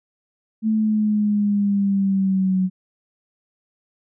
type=exponential sweep; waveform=sine; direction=down; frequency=220.2 to 185 Hz; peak=-16 dBFS; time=0.62-2.7 s; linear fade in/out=50 ms; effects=none